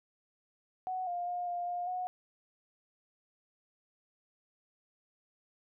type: tone with pitch steps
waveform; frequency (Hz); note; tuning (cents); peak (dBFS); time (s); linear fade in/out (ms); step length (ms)
sine; 743 / 704 / 711 / 703 / 708 / 730; F#5 / F5 / F5 / F5 / F5 / F#5; +7 / +14 / +31 / +11 / +23 / -24; -33; 0.87-2.07; 0; 200
effects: none